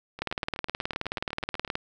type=two click trains; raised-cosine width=0.3 ms; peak=-24 / -12 dBFS; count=13 / 30; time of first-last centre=0.19-1.677 / 0.22-1.754 s; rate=8.07 / 18.9 Hz; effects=none